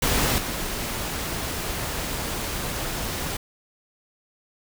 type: noise with level steps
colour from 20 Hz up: pink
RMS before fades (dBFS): -22 / -29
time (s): 0.02-3.37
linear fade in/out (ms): 5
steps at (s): 0.38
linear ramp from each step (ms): 2
effects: none